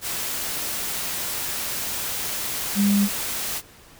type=tone in noise; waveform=sine; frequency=202 Hz; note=G#3; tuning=48 cents flat; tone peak=-16 dBFS; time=2.75-3.09 s; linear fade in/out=50 ms; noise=white; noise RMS=-28 dBFS; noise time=0.01-3.62 s; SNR=+9 dB; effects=pink hiss -49 dBFS RMS until 3.99 s